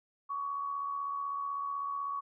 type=tone with amplitude modulation; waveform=sine; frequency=1123 Hz; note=C#6; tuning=22 cents sharp; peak=-31 dBFS; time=0.29-2.21 s; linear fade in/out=20 ms; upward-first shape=sine; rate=76 Hz; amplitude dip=45%; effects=none